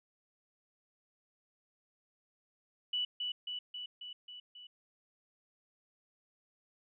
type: tone with echo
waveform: sine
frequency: 2960 Hz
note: F#7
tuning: in tune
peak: -31 dBFS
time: 2.93-3.05 s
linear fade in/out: 5 ms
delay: 270 ms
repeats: 6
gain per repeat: -3 dB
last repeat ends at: 4.67 s
effects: none